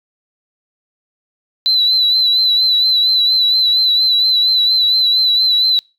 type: tone with vibrato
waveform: sine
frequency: 4000 Hz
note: B7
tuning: 21 cents sharp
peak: -9 dBFS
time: 1.66-5.79 s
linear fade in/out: 0 ms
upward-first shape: sine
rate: 4.3 Hz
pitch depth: 45 cents each way
effects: noise-tail reverb RT60 0.3 s tail -26 dB re dry + tanh soft clip ceiling -5 dBFS